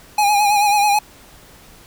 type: tone with vibrato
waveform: square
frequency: 825 Hz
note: G#5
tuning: 12 cents flat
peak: -13 dBFS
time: 0.18-0.99 s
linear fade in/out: 5 ms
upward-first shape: sine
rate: 9.2 Hz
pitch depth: 47 cents each way
effects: pink hiss -45 dBFS RMS until 1.86 s